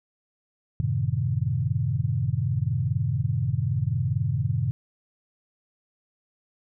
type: chord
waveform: sine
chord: F# diminished seventh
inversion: none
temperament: equal with one note detuned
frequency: 92.5 / 110 / 130.81 / 154.85 Hz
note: F#2 / A2 / C3 / Eb3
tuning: 0 / 0 / 0 / -8 cents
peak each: -30 / -27 / -26 / -30 dBFS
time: 0.8-4.71 s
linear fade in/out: 0 ms
effects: none